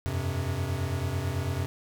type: chord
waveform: square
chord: F suspended second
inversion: none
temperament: equal with one note detuned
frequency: 87.31 / 96.37 / 130.81 Hz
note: F2 / G2 / C3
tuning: 0 / -29 / 0 cents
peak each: -33 dBFS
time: 0.06-1.66 s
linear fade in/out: 0 ms
effects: none